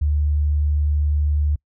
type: tone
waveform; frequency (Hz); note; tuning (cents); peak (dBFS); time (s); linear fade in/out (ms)
sine; 74; D2; +14; -16; 0.01-1.56; 10
effects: noise-tail reverb RT60 0.1 s tail -26 dB re dry